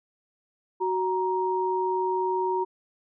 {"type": "tone pair together", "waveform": "sine", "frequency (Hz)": [372.2, 938], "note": ["F#4", "A#5"], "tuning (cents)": [10, 11], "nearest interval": "octave + major third", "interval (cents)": 1601, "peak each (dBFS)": -26, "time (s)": [0.8, 2.65], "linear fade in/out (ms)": 20, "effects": []}